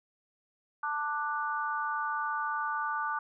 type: harmonic tone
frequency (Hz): 295.2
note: D4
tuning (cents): +9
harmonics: 3 / 4 / 5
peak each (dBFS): -35 / -33 / -35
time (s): 0.83-3.19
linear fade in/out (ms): 5
effects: none